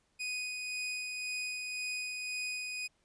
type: tone with tremolo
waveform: sawtooth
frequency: 2489 Hz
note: D#7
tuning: in tune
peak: -31 dBFS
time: 0.19-2.88 s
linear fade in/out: 20 ms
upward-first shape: sine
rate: 1.9 Hz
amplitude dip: 30%
effects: pink hiss -74 dBFS RMS until 3.04 s + resampled to 22050 Hz